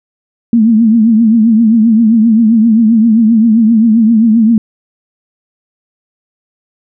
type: tone with vibrato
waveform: sine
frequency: 224.2 Hz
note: A3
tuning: 33 cents sharp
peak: -4 dBFS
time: 0.53-4.58 s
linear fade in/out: 2 ms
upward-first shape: triangle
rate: 7.6 Hz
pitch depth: 110 cents each way
effects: none